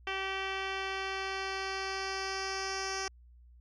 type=tone with low-pass filter sweep; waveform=10% pulse; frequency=385.5 Hz; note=G4; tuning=29 cents flat; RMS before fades=-36 dBFS; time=0.07-3.08 s; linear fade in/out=2 ms; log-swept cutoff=3200 to 5700 Hz; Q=3.3; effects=added 60 Hz sine -54 dBFS peak until 3.6 s